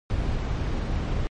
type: noise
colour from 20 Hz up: brown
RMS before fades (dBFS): -26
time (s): 0.1-1.27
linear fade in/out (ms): 0
effects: low-pass 5000 Hz 12 dB/octave + MP3 48 kbps